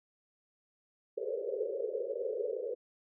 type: band-pass noise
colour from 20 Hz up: white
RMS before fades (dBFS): -36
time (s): 1.17-2.75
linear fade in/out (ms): 10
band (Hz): 390 to 550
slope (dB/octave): 96
effects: none